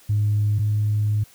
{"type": "tone pair in turn", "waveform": "sine", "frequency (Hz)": [104.5, 105.41], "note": ["G#2", "G#2"], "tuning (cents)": [11, 26], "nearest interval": "unison", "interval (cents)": 15, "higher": "second", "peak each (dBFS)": [-16, -17], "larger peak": "first", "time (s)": [[0.09, 0.59], [0.59, 1.24]], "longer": "second", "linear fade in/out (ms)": 10, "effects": ["tanh soft clip ceiling -13 dBFS", "white hiss -52 dBFS RMS until 1.34 s"]}